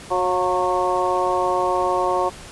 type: harmonic tone with a mistuned harmonic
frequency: 182.7 Hz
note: F#3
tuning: 22 cents flat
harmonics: 2 / 3 / 4 / 5 / 6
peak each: -24 / -24 / -24 / -24 / -24 dBFS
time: 0.1-2.3 s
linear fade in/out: 20 ms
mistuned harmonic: 4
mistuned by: -33 cents
effects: pink hiss -39 dBFS RMS until 2.51 s + resampled to 24000 Hz